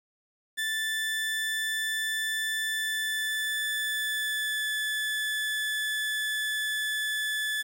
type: tone with pitch glide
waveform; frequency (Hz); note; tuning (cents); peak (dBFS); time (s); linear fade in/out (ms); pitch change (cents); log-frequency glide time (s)
30% pulse; 1760 to 1729.8; A6 to A6; 0 to -30; -25; 0.57-7.63; 20; -30; 2.65-4.71
effects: 9-bit